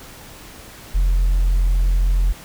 sine tone, 43.65 Hz, F1, in tune, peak -11 dBFS, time 0.94-2.33 s, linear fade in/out 20 ms, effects tanh soft clip ceiling -12 dBFS + pink hiss -40 dBFS RMS until 2.44 s

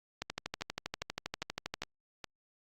two click trains, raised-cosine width 0.2 ms, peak -23 / -18 dBFS, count 5 / 21, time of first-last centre 0.61-2.243 / 0.22-1.82 s, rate 2.45 / 12.5 Hz, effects Opus 48 kbps

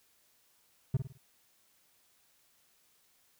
triangle tone with echo, 131.9 Hz, C3, 14 cents sharp, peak -22 dBFS, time 0.94-0.97 s, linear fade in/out 5 ms, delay 52 ms, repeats 4, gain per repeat -8 dB, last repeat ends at 1.178 s, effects white hiss -69 dBFS RMS until 3.39 s

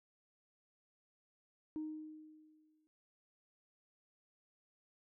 sine tone with exponential decay, 309.8 Hz, D#4, 7 cents flat, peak -36 dBFS, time 1.76-2.87 s, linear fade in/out 0 ms, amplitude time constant 240 ms, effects tanh soft clip ceiling -35 dBFS

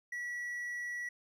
triangle tone, 1939 Hz, B6, 32 cents flat, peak -35 dBFS, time 0.12-1.09 s, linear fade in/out 5 ms, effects none

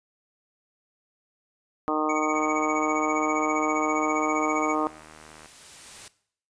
harmonic tone, 153.9 Hz, D#3, 19 cents flat, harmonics 2 / 3 / 4 / 5 / 6 / 7 / 8, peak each -28 / -31 / -32 / -31 / -34 / -31 / -30 dBFS, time 1.88-4.87 s, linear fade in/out 0 ms
square tone with tremolo, 2242 Hz, C#7, 19 cents sharp, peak -29 dBFS, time 2.09-4.75 s, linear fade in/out 5 ms, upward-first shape sine, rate 15 Hz, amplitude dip 75%
click train, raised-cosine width 0.5 ms, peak -31 dBFS, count 243, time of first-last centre 2.34-5.459 s, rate 77.6 Hz
white noise with exponential growth, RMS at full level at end -42 dBFS, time 2.44-6.08 s, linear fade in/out 2 ms, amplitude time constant 790 ms
effects noise-tail reverb RT60 0.6 s tail -18 dB re dry + resampled to 22050 Hz

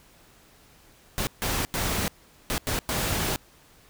pink noise bursts at uneven times, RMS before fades -27 dBFS, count 6, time 1.18-1.27 / 1.42-1.65 / 1.74-2.08 / 2.5-2.58 / 2.67-2.79 / 2.89-3.36 s, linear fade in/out 0 ms, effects pink hiss -56 dBFS RMS until 3.89 s

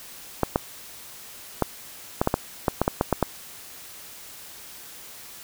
clicks, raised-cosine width 1 ms, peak -5 dBFS, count 12, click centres 0.433 / 0.559 / 1.623 / 2.215 / 2.274 / 2.341 / 2.682 / 2.816 / 2.879 / 3.011 / 3.127 / 3.227 s, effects white hiss -43 dBFS RMS until 5.43 s

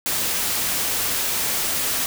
white noise, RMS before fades -23 dBFS, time 0.06-2.06 s, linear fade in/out 0 ms, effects none

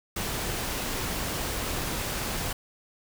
pink noise, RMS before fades -31 dBFS, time 0.16-2.53 s, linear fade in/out 5 ms, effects none

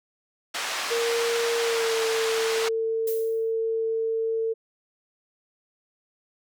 pink band-pass noise, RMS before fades -30 dBFS, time 0.54-2.69 s, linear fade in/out 10 ms, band 900 to 6700 Hz, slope 12 dB/octave
sine tone with pitch glide, 466.2 to 449.5 Hz, A#4 to A4, 0 to +37 cents, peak -23 dBFS, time 0.9-4.54 s, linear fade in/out 20 ms, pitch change -63 cents, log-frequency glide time 1.59-1.99 s
violet noise with exponential decay, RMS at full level -32 dBFS, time 3.07-3.52 s, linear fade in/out 5 ms, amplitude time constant 96 ms
effects none

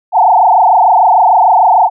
sine tone with frequency modulation, 811 Hz, G#5, 41 cents flat, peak -4 dBFS, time 0.12-1.9 s, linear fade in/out 50 ms, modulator 26.7 Hz, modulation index 4, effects none

